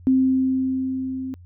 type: tone with level ramp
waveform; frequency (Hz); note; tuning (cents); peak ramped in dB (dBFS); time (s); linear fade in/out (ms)
sine; 261.6; C4; 0; -13 to -27; 0.07-1.34; 0
effects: added 88 Hz sine -42 dBFS peak until 1.45 s